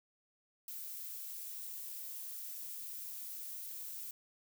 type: noise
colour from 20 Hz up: violet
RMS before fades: -45 dBFS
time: 0.68-4.11 s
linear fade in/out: 2 ms
effects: none